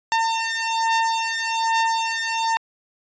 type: beating tone pair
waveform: sawtooth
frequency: 905 / 906.2 Hz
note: A5 / A#5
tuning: +48 / -49 cents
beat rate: 1.2 Hz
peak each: -19 dBFS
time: 0.12-2.57 s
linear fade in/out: 0 ms
effects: resampled to 16000 Hz